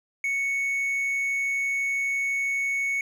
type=tone; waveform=triangle; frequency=2217 Hz; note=C#7; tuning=in tune; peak=-22 dBFS; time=0.24-3.01 s; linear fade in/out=2 ms; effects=none